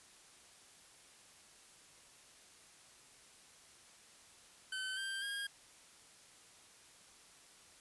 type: tone with pitch steps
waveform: 25% pulse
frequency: 1528 / 1574.6 / 1622.6 Hz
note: G6 / G6 / G#6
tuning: -45 / +7 / -41 cents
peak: -35 dBFS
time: 4.72-5.47 s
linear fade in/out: 5 ms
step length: 250 ms
effects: white hiss -61 dBFS RMS until 7.8 s + resampled to 24000 Hz